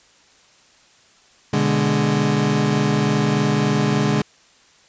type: chord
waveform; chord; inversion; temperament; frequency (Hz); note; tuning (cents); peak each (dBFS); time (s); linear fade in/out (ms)
30% pulse; G# diminished; first; equal; 123.47 / 146.83 / 207.7; B2 / D3 / G#3; 0 / 0 / 0; -22 / -17 / -17; 1.53-4.22; 5
effects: white hiss -53 dBFS RMS until 4.88 s + resampled to 16000 Hz

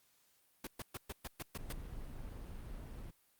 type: noise bursts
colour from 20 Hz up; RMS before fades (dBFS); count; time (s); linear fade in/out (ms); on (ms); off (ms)
pink; -43; 8; 0.64-1.728; 5; 31; 120
type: noise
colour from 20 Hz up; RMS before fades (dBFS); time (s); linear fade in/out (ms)
brown; -46; 1.58-3.11; 10
effects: white hiss -72 dBFS RMS until 3.39 s + Opus 48 kbps

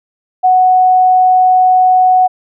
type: tone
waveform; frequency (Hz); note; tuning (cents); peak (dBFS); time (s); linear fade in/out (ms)
sine; 740; F#5; 0; -5; 0.43-2.28; 20
effects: none

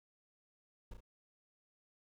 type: noise with echo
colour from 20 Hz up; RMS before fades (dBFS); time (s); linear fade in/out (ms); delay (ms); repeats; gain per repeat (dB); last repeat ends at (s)
brown; -45; 0.91-0.94; 5; 33; 2; -5; 1.006
effects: none

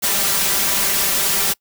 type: noise with comb filter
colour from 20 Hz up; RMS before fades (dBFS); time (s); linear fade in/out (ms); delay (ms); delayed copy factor
white; -18; 0.02-1.54; 20; 5.1; +0.8
effects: noise-tail reverb RT60 0.1 s tail -25 dB re dry

